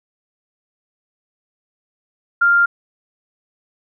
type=tone; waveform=sine; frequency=1396.9 Hz; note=F6; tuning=in tune; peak=-10 dBFS; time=2.41-2.66 s; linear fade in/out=10 ms; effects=none